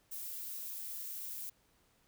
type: noise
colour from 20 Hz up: violet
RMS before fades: -43 dBFS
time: 0.11-1.5 s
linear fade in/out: 10 ms
effects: pink hiss -71 dBFS RMS until 2.07 s